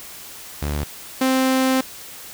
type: tone pair in turn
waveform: sawtooth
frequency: 73.42 / 261.6 Hz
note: D2 / C4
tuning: 0 / 0 cents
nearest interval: octave + minor seventh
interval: 2200 cents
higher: second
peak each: -18 / -12 dBFS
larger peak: second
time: 0.62-0.84 / 1.21-1.81 s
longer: second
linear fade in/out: 5 ms
effects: white hiss -38 dBFS RMS until 2.33 s